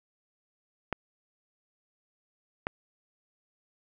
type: clicks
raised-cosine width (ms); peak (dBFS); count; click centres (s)
0.5; -14; 2; 0.927 / 2.669
effects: none